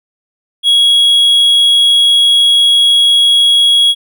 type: tone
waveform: triangle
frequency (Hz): 3322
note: G#7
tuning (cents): 0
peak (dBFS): -4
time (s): 0.63-3.95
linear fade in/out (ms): 50
effects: none